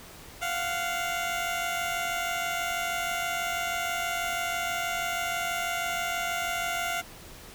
15% pulse tone pair together, 693.8 / 740 Hz, F5 / F#5, -12 / 0 cents, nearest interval minor second, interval 112 cents, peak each -23 / -28 dBFS, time 0.41-7.02 s, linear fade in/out 20 ms, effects pink hiss -47 dBFS RMS until 7.54 s

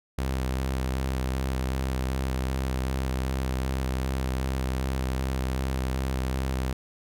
sawtooth tone with vibrato, 65.3 Hz, C2, 3 cents flat, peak -22 dBFS, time 0.18-6.73 s, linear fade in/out 5 ms, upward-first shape square, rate 2.6 Hz, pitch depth 18 cents each way, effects none

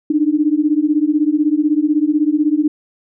sine beating tone pair, 293.7 / 309.7 Hz, D4 / D#4, 0 / -8 cents, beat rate 16 Hz, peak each -15 dBFS, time 0.1-2.68 s, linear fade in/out 5 ms, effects none

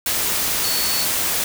sine tone in noise, 4435 Hz, C#8, in tune, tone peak -24 dBFS, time 0.64-1.05 s, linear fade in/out 2 ms, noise white, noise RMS -21 dBFS, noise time 0.06-1.44 s, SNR -6 dB, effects none

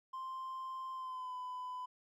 triangle tone with pitch glide, 1046.5 to 1003.3 Hz, C6 to B5, 0 to +27 cents, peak -38 dBFS, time 0.13-1.86 s, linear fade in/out 10 ms, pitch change -73 cents, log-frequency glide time 0.93-1.35 s, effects tanh soft clip ceiling -35 dBFS

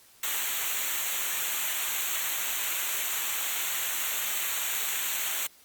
white noise with comb filter, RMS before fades -30 dBFS, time 0.23-5.47 s, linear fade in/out 5 ms, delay 0.2 ms, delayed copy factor -0.9, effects white hiss -57 dBFS RMS until 5.64 s + Opus 48 kbps

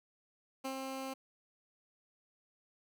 15% pulse tone with ADSR envelope, 265.9 Hz, C4, 28 cents sharp, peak -30 dBFS, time 0.64-1.14 s, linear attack 13 ms, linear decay 86 ms, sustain -3 dB, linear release 11 ms, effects none

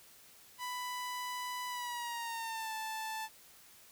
sawtooth tone with pitch glide, 993 to 879.6 Hz, B5 to A5, +9 to -1 cents, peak -34 dBFS, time 0.58-3.29 s, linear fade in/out 50 ms, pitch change -210 cents, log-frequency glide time 1.68-2.73 s, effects white hiss -59 dBFS RMS until 3.91 s

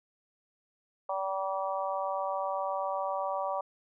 harmonic tone, 192.3 Hz, G3, 33 cents flat, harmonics 3 / 4 / 5 / 6, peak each -34 / -35 / -36 / -37 dBFS, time 1.09-3.61 s, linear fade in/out 5 ms, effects none

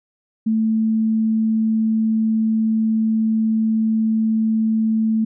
sine tone, 220.9 Hz, A3, 7 cents sharp, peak -15 dBFS, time 0.46-5.25 s, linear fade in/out 10 ms, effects none

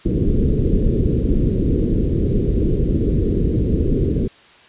pink low-pass noise, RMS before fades -17 dBFS, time 0.05-4.28 s, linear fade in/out 10 ms, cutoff 450 Hz, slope 48 dB/octave, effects white hiss -47 dBFS RMS until 4.68 s + resampled to 8000 Hz

